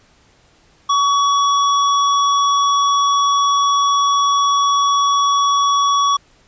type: tone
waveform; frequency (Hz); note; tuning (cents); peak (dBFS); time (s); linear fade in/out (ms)
square; 1129; C#6; +31; -13; 0.89-6.17; 10
effects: pink hiss -53 dBFS RMS until 6.47 s + resampled to 16000 Hz